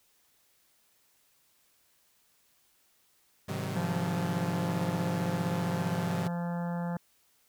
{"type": "chord", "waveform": "sawtooth", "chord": "Ab dominant seventh", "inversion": "none", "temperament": "equal with one note detuned", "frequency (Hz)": [103.83, 130.81, 155.56, 188.23], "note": ["Ab2", "C3", "Eb3", "Gb3"], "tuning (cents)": [0, 0, 0, 30], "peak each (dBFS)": -34, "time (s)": [3.48, 6.28], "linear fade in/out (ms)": 10}
{"type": "harmonic tone", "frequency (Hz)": 172.9, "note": "F3", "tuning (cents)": -17, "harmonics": [1, 3, 4, 5, 6, 7, 8, 9, 10], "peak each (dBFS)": [-31, -41, -44, -42, -51, -52, -51, -53, -52], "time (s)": [3.76, 6.97], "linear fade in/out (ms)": 2}
{"effects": ["white hiss -68 dBFS RMS until 7.48 s"]}